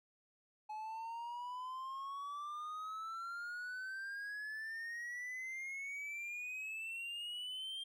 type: exponential sweep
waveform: triangle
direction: up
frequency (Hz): 850 to 3200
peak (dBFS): -40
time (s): 0.69-7.84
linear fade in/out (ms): 10
effects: none